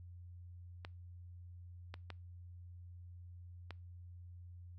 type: clicks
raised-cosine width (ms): 0.3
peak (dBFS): -30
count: 4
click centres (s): 0.849 / 1.941 / 2.103 / 3.707
effects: noise-tail reverb RT60 0.3 s tail -25 dB re dry + added 88 Hz sine -50 dBFS peak until 4.78 s